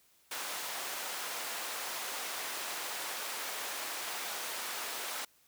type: high-pass noise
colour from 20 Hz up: pink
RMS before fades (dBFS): -39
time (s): 0.31-5.25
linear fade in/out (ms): 5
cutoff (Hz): 700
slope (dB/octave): 12
effects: white hiss -67 dBFS RMS until 5.47 s